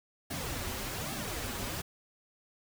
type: noise with flanger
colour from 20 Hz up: pink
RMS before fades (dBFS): -37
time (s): 0.3-1.82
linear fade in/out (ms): 10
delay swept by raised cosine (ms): 2 to 6.8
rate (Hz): 1.2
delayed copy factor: -0.8
effects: none